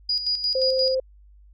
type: tone with tremolo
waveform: sine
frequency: 4900 Hz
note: D#8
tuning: 27 cents flat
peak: -20 dBFS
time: 0.09-0.95 s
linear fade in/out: 5 ms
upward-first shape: square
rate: 5.7 Hz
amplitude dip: 60%
type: tone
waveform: sine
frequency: 522 Hz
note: C5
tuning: 4 cents flat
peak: -20 dBFS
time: 0.55-1 s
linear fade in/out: 5 ms
effects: added 50 Hz sine -48 dBFS peak until 1.53 s